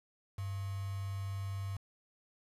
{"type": "tone with quantisation", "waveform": "sine", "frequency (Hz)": 98, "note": "G2", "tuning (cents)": 0, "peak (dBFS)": -36, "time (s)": [0.38, 1.77], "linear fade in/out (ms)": 5, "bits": 8, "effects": ["resampled to 32000 Hz"]}